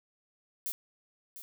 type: noise with echo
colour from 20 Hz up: violet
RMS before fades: -35 dBFS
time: 0.66-0.72 s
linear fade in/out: 0 ms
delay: 700 ms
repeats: 1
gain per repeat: -11 dB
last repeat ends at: 1.42 s
effects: none